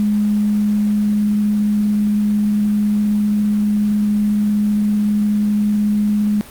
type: tone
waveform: sine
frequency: 208.7 Hz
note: G#3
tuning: 9 cents sharp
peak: -13 dBFS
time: 0-6.41 s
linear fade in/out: 0 ms
effects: pink hiss -38 dBFS RMS until 6.5 s + Opus 32 kbps